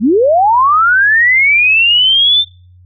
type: linear sweep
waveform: sine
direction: up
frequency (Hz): 185.9 to 3600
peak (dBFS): -6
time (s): 0-2.45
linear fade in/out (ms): 50
effects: noise-tail reverb RT60 0.4 s tail -25 dB re dry + added 90 Hz sine -39 dBFS peak until 2.85 s